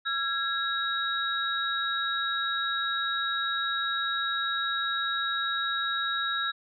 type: tone cluster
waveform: sine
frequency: 1355 / 1651 / 3815 Hz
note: E6 / G#6 / A#7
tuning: +47 / -11 / +39 cents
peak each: -31 dBFS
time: 0.05-6.52 s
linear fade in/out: 20 ms
effects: none